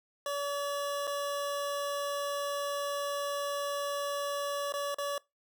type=tone with dropouts; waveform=25% pulse; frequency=570 Hz; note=C#5; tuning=48 cents sharp; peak=-28 dBFS; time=0.26-5.18 s; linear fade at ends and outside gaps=2 ms; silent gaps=1.071-1.075 / 4.723-4.738 / 4.945-4.984 s; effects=noise-tail reverb RT60 0.2 s tail -22 dB re dry